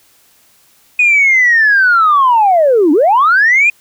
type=linear two-way sweep; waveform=sine; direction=down then up; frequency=2491 to 277.2 to 2491 Hz; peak=-5 dBFS; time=0.99-3.7 s; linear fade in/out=5 ms; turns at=2.92 s; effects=tanh soft clip ceiling -2 dBFS + white hiss -50 dBFS RMS until 3.8 s